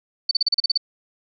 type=tone bursts; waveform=sine; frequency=4536 Hz; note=C#8; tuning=39 cents sharp; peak=-15 dBFS; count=9; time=0.29-0.776 s; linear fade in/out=5 ms; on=22 ms; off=36 ms; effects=none